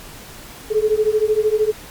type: beating tone pair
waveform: sine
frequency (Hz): 423.2 / 436.2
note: G#4 / A4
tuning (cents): +33 / -15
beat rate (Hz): 13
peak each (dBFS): -17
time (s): 0.7-1.72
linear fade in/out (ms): 20
effects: pink hiss -38 dBFS RMS until 1.9 s + MP3 96 kbps